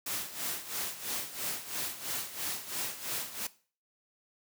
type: noise with tremolo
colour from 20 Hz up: white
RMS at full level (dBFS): -34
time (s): 0.06-3.47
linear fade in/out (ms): 5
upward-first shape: sine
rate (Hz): 3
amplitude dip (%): 75
effects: noise-tail reverb RT60 0.4 s tail -18 dB re dry + high-pass 100 Hz 12 dB/octave